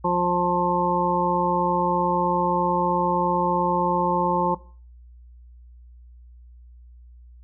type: harmonic tone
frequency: 176.9 Hz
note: F3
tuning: 23 cents sharp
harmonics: 1 / 2 / 3 / 5 / 6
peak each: -26 / -27 / -27 / -23 / -26 dBFS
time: 0.04-4.55 s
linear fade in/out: 10 ms
effects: noise-tail reverb RT60 0.4 s tail -18 dB re dry + added 60 Hz sine -44 dBFS peak until 7.43 s